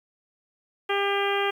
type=harmonic tone; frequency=399.9 Hz; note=G4; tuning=35 cents sharp; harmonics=1 / 2 / 3 / 4 / 5 / 6 / 7 / 8; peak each=-26 / -29 / -31 / -32 / -33 / -34 / -34 / -35 dBFS; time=0.89-1.51 s; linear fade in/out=10 ms; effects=9-bit